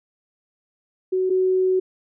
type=tone pair in turn; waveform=sine; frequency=373 / 373 Hz; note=F#4 / F#4; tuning=+14 / +14 cents; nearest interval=unison; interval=0 cents; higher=neither; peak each=-18 / -16 dBFS; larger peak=second; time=1.12-1.3 / 1.3-1.8 s; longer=second; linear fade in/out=10 ms; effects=none